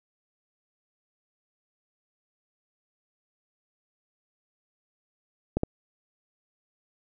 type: clicks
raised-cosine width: 2 ms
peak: -11 dBFS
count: 2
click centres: 5.57 / 5.634 s
effects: none